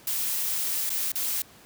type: noise with dropouts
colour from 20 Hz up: blue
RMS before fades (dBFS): -28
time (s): 0.07-1.42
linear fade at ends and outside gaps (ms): 2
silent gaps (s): 0.894-0.902 / 1.119-1.155
effects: pink hiss -52 dBFS RMS until 1.65 s + high-pass 80 Hz 12 dB/octave